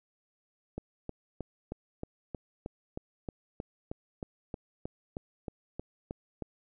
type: click train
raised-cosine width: 2 ms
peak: -23 dBFS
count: 19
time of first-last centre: 0.78-6.423 s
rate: 3.19 Hz
effects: none